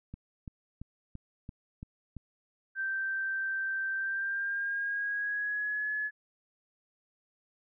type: click train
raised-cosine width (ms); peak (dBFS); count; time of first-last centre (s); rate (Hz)
5; -29; 7; 0.14-2.167; 2.96
type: tone with pitch glide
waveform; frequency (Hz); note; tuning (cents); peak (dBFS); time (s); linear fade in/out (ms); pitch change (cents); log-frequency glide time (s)
sine; 1563 to 1704.5; G6 to G#6; -6 to +45; -30; 2.75-6.11; 50; +151; 3.95-5.91
effects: none